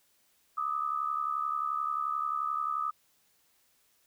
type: tone pair together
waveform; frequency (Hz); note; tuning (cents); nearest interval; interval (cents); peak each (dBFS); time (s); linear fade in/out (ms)
sine; 1200 / 1271.4; D6 / D#6; +37 / +37; minor second; 100; -32 / -32; 0.57-2.91; 10
effects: white hiss -69 dBFS RMS until 4.06 s